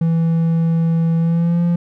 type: tone with pitch glide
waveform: triangle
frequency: 165 to 172.31 Hz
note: E3 to F3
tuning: +2 to -23 cents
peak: -11 dBFS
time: 0.01-1.76 s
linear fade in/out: 5 ms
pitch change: +75 cents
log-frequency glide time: 1.18-1.63 s
effects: none